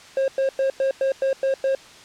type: tone bursts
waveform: triangle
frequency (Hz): 537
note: C5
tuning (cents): +45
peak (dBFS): -16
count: 8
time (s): 0.17-1.75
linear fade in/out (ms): 2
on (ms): 110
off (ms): 100
effects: white hiss -45 dBFS RMS until 2.04 s + low-pass 6000 Hz 12 dB/octave